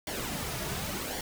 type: noise with flanger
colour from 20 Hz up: pink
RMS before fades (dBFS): -35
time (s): 0.07-1.21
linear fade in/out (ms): 2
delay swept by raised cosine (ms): 0.78 to 3.88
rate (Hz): 0.91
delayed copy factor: -0.6
effects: none